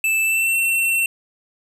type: tone with pitch glide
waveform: square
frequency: 2637 to 2705 Hz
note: E7 to E7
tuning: 0 to +44 cents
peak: -17 dBFS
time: 0.04-1.06 s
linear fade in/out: 2 ms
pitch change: +44 cents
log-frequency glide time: 0.22-0.53 s
effects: none